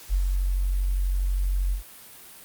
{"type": "tone with ADSR envelope", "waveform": "sine", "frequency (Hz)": 46.25, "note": "F#1", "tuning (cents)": 0, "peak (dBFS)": -18, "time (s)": [0.09, 1.83], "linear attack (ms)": 44, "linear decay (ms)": 81, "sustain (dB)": -3, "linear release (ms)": 110, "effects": ["white hiss -46 dBFS RMS until 2.44 s", "Opus 48 kbps"]}